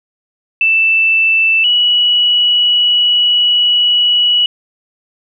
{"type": "tone pair in turn", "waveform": "sine", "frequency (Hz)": [2653, 2932], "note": ["E7", "F#7"], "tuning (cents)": [10, -16], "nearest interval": "major second", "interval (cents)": 174, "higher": "second", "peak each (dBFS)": -8, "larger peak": "neither", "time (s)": [[0.61, 1.64], [1.64, 4.46]], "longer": "second", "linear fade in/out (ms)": 2, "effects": []}